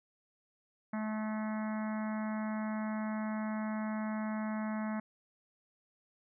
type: harmonic tone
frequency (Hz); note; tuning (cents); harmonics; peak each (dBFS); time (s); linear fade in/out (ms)
216; A3; -32; 1 / 3 / 4 / 5 / 6 / 7 / 8 / 9 / 10; -34 / -44 / -46 / -48 / -50 / -51 / -52 / -53 / -54; 0.93-5; 5
effects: none